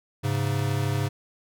square tone pair together, 103.2 / 136.22 Hz, G#2 / C#3, -10 / -30 cents, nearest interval perfect fourth, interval 480 cents, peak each -27 / -27 dBFS, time 0.23-1.09 s, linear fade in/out 20 ms, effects none

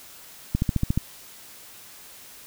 click train, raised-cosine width 5 ms, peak -9 dBFS, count 7, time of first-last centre 0.55-0.976 s, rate 14.1 Hz, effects white hiss -46 dBFS RMS until 2.46 s

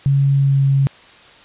sine tone with pitch glide, 138.59 to 137.16 Hz, C#3 to C#3, 0 to -18 cents, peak -11 dBFS, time 0.06-0.87 s, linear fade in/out 0 ms, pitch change -18 cents, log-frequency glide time 0.34-0.63 s, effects white hiss -44 dBFS RMS until 1.44 s + resampled to 8000 Hz

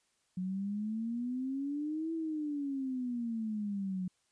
sine exponential two-way sweep, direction up then down, 181.1 to 329.6 to 181.1 Hz, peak -33 dBFS, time 0.37-4.08 s, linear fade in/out 5 ms, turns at 2.13 s, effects white hiss -75 dBFS RMS until 4.31 s + resampled to 22050 Hz

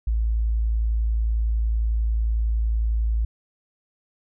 sine tone, 55.5 Hz, A1, 16 cents sharp, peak -19 dBFS, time 0.07-3.25 s, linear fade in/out 5 ms, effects none

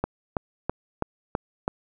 click train, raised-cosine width 1 ms, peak -10 dBFS, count 6, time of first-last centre 0.04-1.679 s, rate 3.05 Hz, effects none

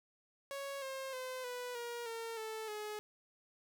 sawtooth tone with pitch steps, 554.4 / 533.4 / 513.1 / 493.6 / 474.9 / 456.9 / 439.5 / 422.8 Hz, C#5 / C5 / C5 / B4 / A#4 / A#4 / A4 / G#4, 0 / +33 / -34 / -1 / +32 / -35 / -2 / +31 cents, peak -37 dBFS, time 0.51-2.99 s, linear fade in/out 0 ms, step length 310 ms, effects none

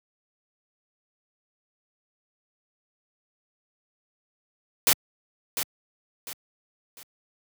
white noise with echo, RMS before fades -19 dBFS, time 4.87-4.93 s, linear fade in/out 0 ms, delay 700 ms, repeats 3, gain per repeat -9 dB, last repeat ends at 7.03 s, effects high-pass 100 Hz 12 dB/octave

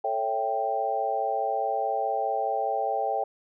sine chord, A dominant seventh, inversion none, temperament equal, 440 / 554.4 / 659.3 / 784 Hz, A4 / C#5 / E5 / G5, 0 / 0 / 0 / 0 cents, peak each -33 / -32 / -31 / -27 dBFS, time 0.04-3.24 s, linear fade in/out 5 ms, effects none

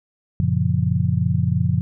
sine chord, Gb major seventh, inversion none, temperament just, 92.5 / 115.62 / 138.75 / 173.43 Hz, Gb2 / Bb2 / Db3 / F3, 0 / -14 / +2 / -12 cents, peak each -22 dBFS, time 0.4-1.81 s, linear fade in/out 0 ms, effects none

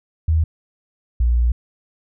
sine tone pair in turn, 79.8 / 59.37 Hz, D#2 / A#1, +44 / +32 cents, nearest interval perfect fourth, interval 512 cents, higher first, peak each -13 dBFS, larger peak neither, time 0.28-0.44 / 1.2-1.52 s, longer second, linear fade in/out 5 ms, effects none

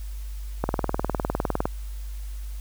click train, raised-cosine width 1 ms, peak -9 dBFS, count 21, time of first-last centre 0.64-1.655 s, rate 19.7 Hz, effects added 50 Hz sine -31 dBFS peak until 2.6 s + white hiss -51 dBFS RMS until 2.6 s

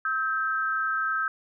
sine tone pair together, 1291 / 1568 Hz, E6 / G6, -37 / 0 cents, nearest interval minor third, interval 337 cents, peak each -27 dBFS, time 0.05-1.28 s, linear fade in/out 2 ms, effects none

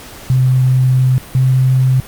sine tone pair in turn, 128.9 / 129.95 Hz, C3 / C3, -26 / -11 cents, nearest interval unison, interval 15 cents, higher second, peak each -8 dBFS, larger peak neither, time 0.3-1.18 / 1.35-2 s, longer first, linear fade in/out 0 ms, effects pink hiss -34 dBFS RMS until 2.07 s + Opus 48 kbps

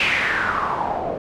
white noise with low-pass filter sweep, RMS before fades -22 dBFS, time 0-1.18 s, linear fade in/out 5 ms, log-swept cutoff 2700 to 560 Hz, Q 4.5, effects none

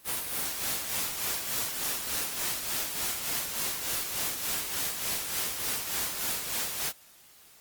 white noise with tremolo, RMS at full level -30 dBFS, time 0.04-6.93 s, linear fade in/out 50 ms, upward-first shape sine, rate 3.4 Hz, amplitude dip 50%, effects white hiss -56 dBFS RMS until 7.6 s + Opus 32 kbps

